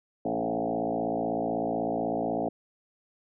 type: tone with frequency modulation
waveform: sine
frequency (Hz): 480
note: B4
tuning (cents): -49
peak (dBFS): -26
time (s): 0.25-2.49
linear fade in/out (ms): 5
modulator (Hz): 56.1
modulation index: 5
effects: none